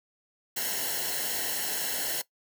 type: noise with comb filter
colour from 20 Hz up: white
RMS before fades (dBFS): -31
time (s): 0.56-2.22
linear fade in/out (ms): 10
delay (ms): 0.83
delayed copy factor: -0.75
effects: noise-tail reverb RT60 0.1 s tail -18 dB re dry